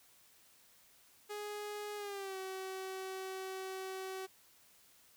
sawtooth tone with pitch glide, 416 to 379.3 Hz, G#4 to F#4, +3 to +43 cents, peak -37 dBFS, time 1.29-4.27 s, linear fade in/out 20 ms, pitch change -160 cents, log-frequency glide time 1.96-2.37 s, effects white hiss -65 dBFS RMS until 5.16 s

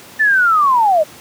sine linear sweep, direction down, 1786 to 586 Hz, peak -9 dBFS, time 0.19-1.04 s, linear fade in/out 20 ms, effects pink hiss -38 dBFS RMS until 1.2 s + high-pass 150 Hz 12 dB/octave

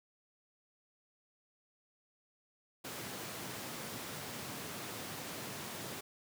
pink high-pass noise, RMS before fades -44 dBFS, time 2.84-6.01 s, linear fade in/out 10 ms, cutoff 110 Hz, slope 24 dB/octave, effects none

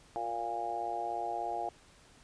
harmonic tone with a mistuned harmonic, 116.7 Hz, A#2, 2 cents sharp, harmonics 3 / 4 / 5 / 6 / 7, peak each -44 / -44 / -45 / -36 / -37 dBFS, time 0.16-1.69 s, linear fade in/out 0 ms, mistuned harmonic 3, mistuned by +20 cents, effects pink hiss -60 dBFS RMS until 2.23 s + resampled to 22050 Hz

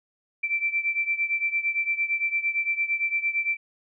sine beating tone pair, 2337 / 2345.8 Hz, D7 / D7, -9 / -3 cents, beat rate 8.8 Hz, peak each -25 / -28 dBFS, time 0.43-3.57 s, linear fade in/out 10 ms, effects none

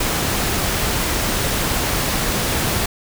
pink noise, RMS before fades -20 dBFS, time 0-2.86 s, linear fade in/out 5 ms, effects none

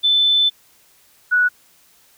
sine tone pair in turn, 3520 / 1471.5 Hz, A7 / F#6, 0 / -10 cents, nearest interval octave + minor third, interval 1510 cents, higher first, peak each -12 dBFS, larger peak neither, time 0.03-0.5 / 1.31-1.49 s, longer first, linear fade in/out 20 ms, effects white hiss -54 dBFS RMS until 2.17 s

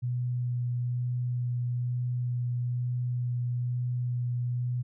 sine tone with vibrato, 122.8 Hz, B2, 9 cents flat, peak -27 dBFS, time 0.02-4.83 s, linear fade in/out 20 ms, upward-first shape sine, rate 1.1 Hz, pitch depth 10 cents each way, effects none

